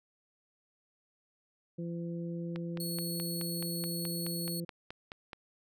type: harmonic tone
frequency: 170 Hz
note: F3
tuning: 46 cents flat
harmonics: 1 / 2 / 3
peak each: -36 / -42 / -46 dBFS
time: 1.78-4.65 s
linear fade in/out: 10 ms
type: click train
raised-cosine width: 0.3 ms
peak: -26 dBFS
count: 14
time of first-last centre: 2.56-5.332 s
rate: 4.69 Hz
type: tone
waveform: 15% pulse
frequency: 4366 Hz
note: C#8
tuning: 27 cents flat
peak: -31 dBFS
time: 2.8-4.6 s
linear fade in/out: 2 ms
effects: none

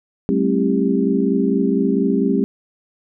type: tone cluster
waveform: sine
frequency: 191.7 / 216 / 267.3 / 328.6 / 396.5 Hz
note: G3 / A3 / C4 / E4 / G4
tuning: -38 / -32 / +37 / -5 / +20 cents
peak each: -20 / -21 / -19 / -27 / -21 dBFS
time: 0.29-2.44 s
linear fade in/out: 0 ms
effects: none

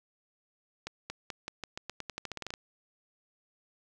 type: accelerating click train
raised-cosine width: 0.2 ms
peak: -20 dBFS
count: 17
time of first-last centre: 0.87-2.539 s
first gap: 230 ms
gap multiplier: 0.88
effects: none

